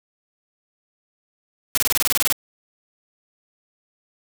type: noise bursts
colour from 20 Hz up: white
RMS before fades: -19 dBFS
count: 12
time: 1.75-2.325 s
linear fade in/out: 0 ms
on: 25 ms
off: 25 ms
effects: none